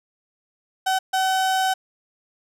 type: tone bursts at uneven times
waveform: 35% pulse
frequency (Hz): 758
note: F#5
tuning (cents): +42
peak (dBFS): -17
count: 2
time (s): 0.86-0.99 / 1.13-1.74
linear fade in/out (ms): 10
effects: low-pass 12000 Hz 12 dB/octave + 9-bit